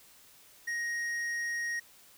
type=tone with tanh clipping; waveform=triangle; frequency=1876 Hz; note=A#6; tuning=11 cents sharp; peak=-33 dBFS; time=0.67-1.8 s; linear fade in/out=10 ms; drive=13 dB; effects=white hiss -58 dBFS RMS until 2.17 s